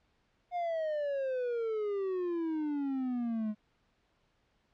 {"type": "exponential sweep", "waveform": "triangle", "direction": "down", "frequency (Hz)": [720, 209], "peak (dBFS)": -29, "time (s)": [0.51, 3.55], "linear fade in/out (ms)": 50, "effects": ["pink hiss -73 dBFS RMS until 4.73 s", "low-pass 4000 Hz 12 dB/octave"]}